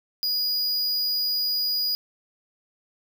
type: tone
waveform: square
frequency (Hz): 4905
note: D#8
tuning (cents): -26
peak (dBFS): -23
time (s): 0.23-1.95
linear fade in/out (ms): 0
effects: none